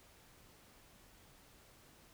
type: silence
effects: pink hiss -63 dBFS RMS until 2.13 s